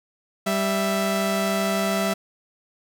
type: tone pair together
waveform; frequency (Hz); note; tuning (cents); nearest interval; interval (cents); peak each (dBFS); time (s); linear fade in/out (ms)
sawtooth; 196 / 660.7; G3 / E5; 0 / +4; octave + major sixth; 2104; -20; 0.46-2.14; 10
effects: none